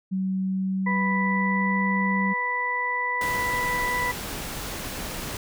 sine tone with pitch glide, 189.2 to 192.73 Hz, F#3 to G3, +39 to -29 cents, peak -23 dBFS, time 0.11-2.34 s, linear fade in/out 20 ms, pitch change +32 cents, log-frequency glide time 0.42-1.78 s
harmonic tone, 493.9 Hz, B4, in tune, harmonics 1 / 2 / 4, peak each -37 / -27 / -26 dBFS, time 0.86-4.12 s, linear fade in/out 10 ms
pink noise, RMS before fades -33 dBFS, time 3.21-5.37 s, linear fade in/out 2 ms
effects none

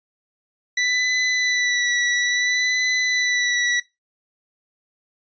sawtooth tone with vibrato, 1975.5 Hz, B6, in tune, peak -15 dBFS, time 0.77-3.8 s, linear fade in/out 5 ms, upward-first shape sine, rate 0.59 Hz, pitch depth 26 cents each way, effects noise-tail reverb RT60 0.2 s tail -18 dB re dry + resampled to 16000 Hz

